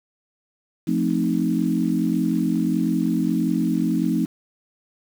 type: chord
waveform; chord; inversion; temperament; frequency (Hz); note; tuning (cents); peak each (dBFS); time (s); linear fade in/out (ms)
sine; F dominant seventh; none; equal; 174.61 / 220 / 261.6 / 311.1; F3 / A3 / C4 / Eb4; 0 / 0 / 0 / 0; -24; 0.87-4.26; 10
effects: 7-bit